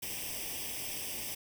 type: noise with comb filter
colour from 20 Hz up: white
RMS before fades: -39 dBFS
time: 0.02-1.35 s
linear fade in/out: 10 ms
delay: 0.36 ms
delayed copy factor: +0.8
effects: none